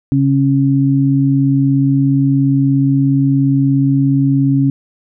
sine tone pair together, 137.5 / 274.5 Hz, C#3 / C#4, -14 / -17 cents, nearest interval octave, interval 1197 cents, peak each -12 dBFS, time 0.12-4.7 s, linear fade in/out 0 ms, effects none

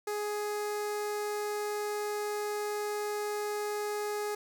sawtooth tone with notch filter, 417 Hz, G#4, 7 cents sharp, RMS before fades -34 dBFS, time 0.07-4.35 s, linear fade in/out 5 ms, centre 3100 Hz, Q 1.7, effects none

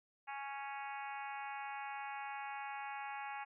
harmonic tone, 277.2 Hz, C#4, in tune, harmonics 3 / 4 / 5 / 6 / 7 / 8 / 9 / 10, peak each -44 / -51 / -53 / -52 / -55 / -53 / -54 / -58 dBFS, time 0.27-3.45 s, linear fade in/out 20 ms, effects none

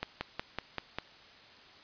slowing click train, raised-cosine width 0.3 ms, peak -17 dBFS, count 6, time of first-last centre 0.03-0.986 s, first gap 180 ms, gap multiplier 1.03, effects white hiss -55 dBFS RMS until 1.83 s + resampled to 11025 Hz

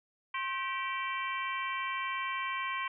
harmonic tone with a mistuned harmonic, 387.4 Hz, G4, 20 cents flat, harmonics 3 / 4 / 5 / 6 / 7 / 8, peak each -35 / -43 / -41 / -38 / -46 / -45 dBFS, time 0.34-2.88 s, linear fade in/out 5 ms, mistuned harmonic 3, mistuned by -150 cents, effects none

